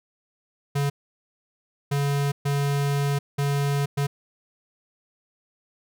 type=tone bursts at uneven times; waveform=square; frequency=141.7 Hz; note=C#3; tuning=38 cents sharp; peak=-22 dBFS; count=5; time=0.75-0.9 / 1.91-2.32 / 2.45-3.19 / 3.38-3.86 / 3.97-4.07 s; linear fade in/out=10 ms; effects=none